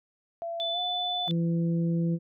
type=tone with pitch glide; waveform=sine; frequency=675 to 719.3 Hz; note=E5 to F#5; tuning=+41 to -49 cents; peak=-31 dBFS; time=0.42-1.28 s; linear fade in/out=0 ms; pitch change=+110 cents; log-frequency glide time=0.72-0.79 s
type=tone; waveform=sine; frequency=3500 Hz; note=A7; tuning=10 cents flat; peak=-29 dBFS; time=0.6-1.31 s; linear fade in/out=0 ms
type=harmonic tone; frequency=168.1 Hz; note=E3; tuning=34 cents sharp; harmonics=1 / 2 / 3; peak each=-24 / -34 / -39 dBFS; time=1.27-2.19 s; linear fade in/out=50 ms
effects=none